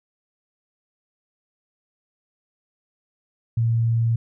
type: tone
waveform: sine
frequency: 115.2 Hz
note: A#2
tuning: 20 cents flat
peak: -17 dBFS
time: 3.57-4.16 s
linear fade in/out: 5 ms
effects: none